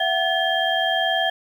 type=tone cluster; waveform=sine; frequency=670 / 749 / 1725 / 3198 Hz; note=E5 / F#5 / A6 / G7; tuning=+28 / +21 / -35 / +34 cents; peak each=-24 dBFS; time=0-1.3 s; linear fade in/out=5 ms; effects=8-bit